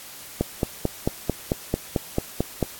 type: click train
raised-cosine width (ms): 2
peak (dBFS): -7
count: 11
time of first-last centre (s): 0.41-2.627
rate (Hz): 4.51
effects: white hiss -41 dBFS RMS until 2.79 s + AAC 64 kbps